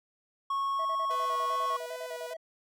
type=tone; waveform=triangle; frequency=1100 Hz; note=C#6; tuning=14 cents flat; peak=-26 dBFS; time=0.5-1.77 s; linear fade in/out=5 ms
type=tone bursts; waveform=triangle; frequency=650 Hz; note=E5; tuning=24 cents flat; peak=-35 dBFS; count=16; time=0.79-2.368 s; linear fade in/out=5 ms; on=63 ms; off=38 ms
type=tone with vibrato; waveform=sawtooth; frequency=493.9 Hz; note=B4; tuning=in tune; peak=-35 dBFS; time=1.1-2.34 s; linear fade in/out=10 ms; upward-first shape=square; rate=2.5 Hz; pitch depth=19 cents each way
effects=none